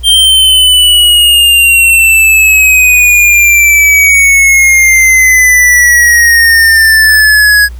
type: exponential sweep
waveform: square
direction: down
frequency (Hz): 3177 to 1661.2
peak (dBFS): -3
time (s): 0.03-7.69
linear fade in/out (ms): 50
effects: added 60 Hz sine -21 dBFS peak until 7.79 s + pink hiss -42 dBFS RMS until 7.79 s